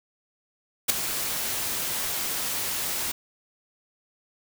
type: noise with ADSR envelope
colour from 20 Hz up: white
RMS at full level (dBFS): -17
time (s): 0.88-3.12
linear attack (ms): 21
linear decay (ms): 4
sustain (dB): -12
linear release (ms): 8
effects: none